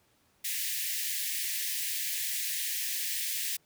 white high-pass noise, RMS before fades -33 dBFS, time 0.44-3.57 s, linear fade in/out 10 ms, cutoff 1700 Hz, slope 96 dB/octave, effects pink hiss -68 dBFS RMS until 3.65 s + high-pass 60 Hz 12 dB/octave

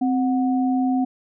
sine tone pair together, 260.1 / 734 Hz, C4 / F#5, -10 / -14 cents, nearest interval octave + tritone, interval 1796 cents, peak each -18 / -26 dBFS, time 0.01-1.05 s, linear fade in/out 10 ms, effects none

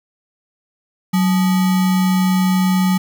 sine tone with sample-and-hold, 185.7 Hz, F#3, 7 cents sharp, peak -12 dBFS, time 1.13-2.98 s, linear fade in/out 10 ms, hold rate 1050 Hz, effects none

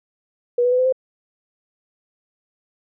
sine tone with pitch steps, 484.4 / 493.2 / 502.1 / 511.1 / 520.4 Hz, B4 / B4 / B4 / C5 / C5, -34 / -2 / +29 / -41 / -9 cents, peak -14 dBFS, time 0.58-0.925 s, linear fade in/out 5 ms, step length 69 ms, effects none

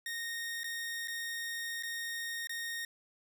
sawtooth tone with dropouts, 1854 Hz, A#6, 10 cents flat, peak -33 dBFS, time 0.06-2.85 s, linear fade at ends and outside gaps 2 ms, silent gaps 0.634-0.642 / 1.075-1.081 / 1.826-1.833 / 2.472-2.494 s, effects none

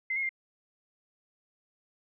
sine tone with pitch steps, 2073 / 2162 / 2103 Hz, C7 / C#7 / C7, -17 / -44 / +8 cents, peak -28 dBFS, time 0.1-0.292 s, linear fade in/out 5 ms, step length 64 ms, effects none

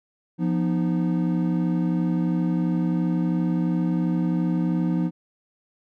triangle tone cluster, 173.6 / 245.7 / 308.6 Hz, F3 / B3 / D#4, -10 / -9 / -14 cents, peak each -20 / -26 / -25 dBFS, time 0.38-5.11 s, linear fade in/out 50 ms, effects none

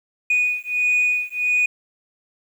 sine beating tone pair, 2472 / 2473.5 Hz, D#7 / D#7, -12 / -11 cents, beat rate 1.5 Hz, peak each -19 dBFS, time 0.3-1.66 s, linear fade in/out 5 ms, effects tanh soft clip ceiling -13 dBFS + 8-bit

